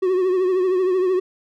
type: tone with vibrato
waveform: triangle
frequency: 370 Hz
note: F#4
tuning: in tune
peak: -14 dBFS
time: 0.02-1.2 s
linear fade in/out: 10 ms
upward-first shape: triangle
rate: 13 Hz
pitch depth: 68 cents each way
effects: none

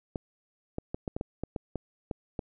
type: clicks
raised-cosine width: 2 ms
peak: -19 dBFS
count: 11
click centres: 0.158 / 0.784 / 0.945 / 1.078 / 1.165 / 1.211 / 1.436 / 1.562 / 1.757 / 2.112 / 2.392 s
effects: none

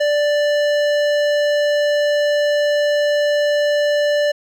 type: tone with hard clipping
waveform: sine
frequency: 587.3 Hz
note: D5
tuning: in tune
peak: -16 dBFS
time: 0-4.32 s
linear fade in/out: 10 ms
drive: 15 dB
effects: none

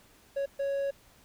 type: tone bursts at uneven times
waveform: triangle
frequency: 555 Hz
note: C#5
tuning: 2 cents sharp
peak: -26 dBFS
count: 2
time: 0.36-0.46 / 0.59-0.91 s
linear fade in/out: 10 ms
effects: pink hiss -60 dBFS RMS until 1.24 s

